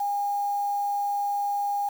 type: tone with quantisation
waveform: sine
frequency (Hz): 812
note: G#5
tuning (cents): -39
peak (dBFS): -24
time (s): 0-1.89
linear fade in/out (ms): 5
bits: 7
effects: none